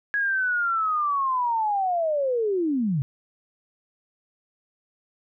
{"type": "linear sweep", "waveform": "sine", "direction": "down", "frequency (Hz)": [1668, 127.2], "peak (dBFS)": -21, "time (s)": [0.14, 3.02], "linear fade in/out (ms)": 0, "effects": []}